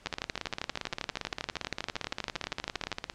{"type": "two click trains", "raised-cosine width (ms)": 0.2, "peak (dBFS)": [-15, -14], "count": [54, 37], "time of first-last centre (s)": [[0.07, 3.099], [0.06, 2.917]], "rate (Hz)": [17.5, 12.6], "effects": ["pink hiss -57 dBFS RMS until 3.14 s", "low-pass 6000 Hz 12 dB/octave"]}